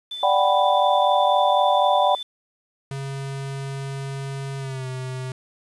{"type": "tone with tremolo", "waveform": "sine", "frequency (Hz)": 3521, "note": "A7", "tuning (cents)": 0, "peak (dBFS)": -28, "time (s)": [0.11, 2.23], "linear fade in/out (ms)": 5, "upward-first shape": "sine", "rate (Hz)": 11, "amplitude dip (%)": 30}
{"type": "chord", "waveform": "sine", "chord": "G major seventh", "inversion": "second", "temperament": "equal", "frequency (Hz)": [587.3, 740, 784, 987.8], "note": ["D5", "F#5", "G5", "B5"], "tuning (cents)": [0, 0, 0, 0], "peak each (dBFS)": -21, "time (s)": [0.23, 2.15], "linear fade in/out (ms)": 2}
{"type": "tone with pitch glide", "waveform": "square", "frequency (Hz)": [136.9, 129.22], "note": ["C#3", "C3"], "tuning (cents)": [-21, -21], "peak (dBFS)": -28, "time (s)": [2.91, 5.32], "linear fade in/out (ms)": 2, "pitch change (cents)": -100, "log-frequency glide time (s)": [4.58, 4.87]}
{"effects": ["resampled to 24000 Hz", "8-bit"]}